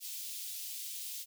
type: high-pass noise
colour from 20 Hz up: white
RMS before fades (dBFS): -42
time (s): 0-1.26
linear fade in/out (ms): 50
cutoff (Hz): 2900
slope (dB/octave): 24
effects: none